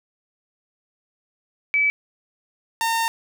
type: tone pair in turn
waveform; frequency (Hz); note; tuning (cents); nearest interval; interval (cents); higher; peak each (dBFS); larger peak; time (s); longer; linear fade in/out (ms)
sine / sawtooth; 2298 / 912; D7 / A#5; -38 / -38; octave + major third; 1600; first; -16; neither; 1.74-1.9 / 2.81-3.08; second; 0
effects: none